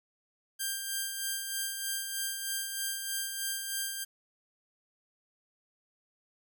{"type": "tone with tremolo", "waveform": "5% pulse", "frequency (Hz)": 1589, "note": "G6", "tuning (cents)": 23, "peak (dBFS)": -20, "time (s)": [0.59, 4.05], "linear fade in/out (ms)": 20, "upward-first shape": "sine", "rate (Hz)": 3.2, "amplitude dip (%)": 45, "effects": []}